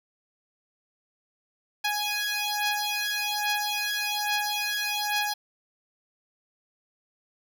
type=beating tone pair; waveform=10% pulse; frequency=831 / 832.2 Hz; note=G#5 / G#5; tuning=+1 / +3 cents; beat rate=1.2 Hz; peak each=-21 dBFS; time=1.84-5.34 s; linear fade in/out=10 ms; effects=none